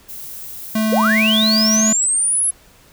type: noise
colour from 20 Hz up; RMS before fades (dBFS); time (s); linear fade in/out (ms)
violet; -32; 0.08-1.77; 20
type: tone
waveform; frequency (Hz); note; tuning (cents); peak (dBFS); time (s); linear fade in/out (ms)
square; 218.1; A3; -15; -16; 0.75-1.93; 5
type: linear sweep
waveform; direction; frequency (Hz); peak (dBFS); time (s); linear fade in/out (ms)
sine; up; 415.3 to 11000; -14; 0.92-2.51; 10
effects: pink hiss -49 dBFS RMS until 2.92 s